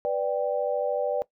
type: chord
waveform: sine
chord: G major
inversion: first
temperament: equal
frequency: 493.9 / 587.3 / 784 Hz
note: B4 / D5 / G5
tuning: 0 / 0 / 0 cents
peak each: -28 / -26 / -32 dBFS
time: 0.05-1.22 s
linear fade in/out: 0 ms
effects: noise-tail reverb RT60 0.1 s tail -19 dB re dry